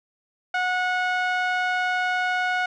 5% pulse tone with low-pass filter, 731 Hz, F#5, 21 cents flat, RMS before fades -24 dBFS, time 0.54-2.66 s, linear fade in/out 5 ms, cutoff 1500 Hz, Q 1.3, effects none

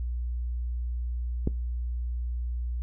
click, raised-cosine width 3 ms, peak -13 dBFS, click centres 1.474 s, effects noise-tail reverb RT60 0.2 s tail -20 dB re dry + added 60 Hz sine -28 dBFS peak until 2.82 s

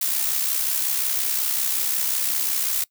blue noise with amplitude modulation, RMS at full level -21 dBFS, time 0.01-2.84 s, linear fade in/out 5 ms, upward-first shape sine, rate 65.5 Hz, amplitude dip 50%, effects noise-tail reverb RT60 0.1 s tail -22 dB re dry

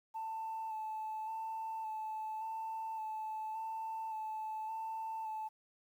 sine tone with vibrato, 880 Hz, A5, in tune, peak -37 dBFS, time 0.14-5.49 s, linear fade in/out 20 ms, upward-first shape square, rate 0.88 Hz, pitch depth 17 cents each way, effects tanh soft clip ceiling -34 dBFS + 11-bit

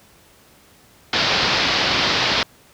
white low-pass noise, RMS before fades -19 dBFS, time 1.13-2.43 s, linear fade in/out 2 ms, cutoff 5000 Hz, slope 48 dB/octave, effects pink hiss -51 dBFS RMS until 2.73 s + high-pass 60 Hz 12 dB/octave

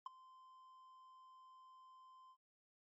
triangle tone with ADSR envelope, 1037 Hz, C6, 16 cents flat, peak -38 dBFS, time 0.06-2.37 s, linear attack 3 ms, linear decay 15 ms, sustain -20 dB, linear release 62 ms, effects MP3 32 kbps

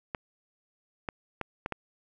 clicks, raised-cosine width 0.5 ms, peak -17 dBFS, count 5, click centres 0.148 / 1.088 / 1.413 / 1.661 / 1.723 s, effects none

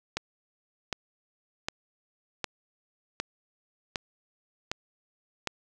click train, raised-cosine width 0.2 ms, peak -12 dBFS, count 8, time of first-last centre 0.17-5.473 s, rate 1.32 Hz, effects none

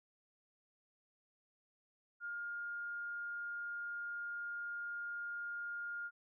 sine tone, 1414 Hz, F6, 21 cents sharp, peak -40 dBFS, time 2.2-6.11 s, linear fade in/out 50 ms, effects none

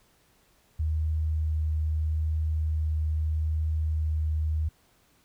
sine tone with vibrato, 78 Hz, D#2, 5 cents sharp, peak -24 dBFS, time 0.79-4.69 s, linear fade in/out 10 ms, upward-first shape triangle, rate 0.78 Hz, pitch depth 9 cents each way, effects pink hiss -64 dBFS RMS until 5.24 s

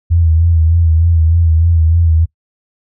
sine tone with vibrato, 82.41 Hz, E2, in tune, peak -7 dBFS, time 0.1-2.26 s, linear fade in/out 20 ms, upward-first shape sine, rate 3.3 Hz, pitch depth 54 cents each way, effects noise-tail reverb RT60 0.1 s tail -21 dB re dry

